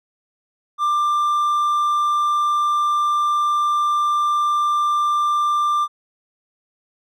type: tone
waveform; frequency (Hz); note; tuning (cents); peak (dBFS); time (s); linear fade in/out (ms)
triangle; 1187; D6; +18; -14; 0.78-5.88; 50
effects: none